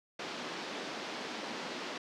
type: band-pass noise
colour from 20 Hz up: pink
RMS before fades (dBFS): -41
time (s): 0.19-1.98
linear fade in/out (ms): 5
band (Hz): 220 to 5300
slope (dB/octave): 24
effects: none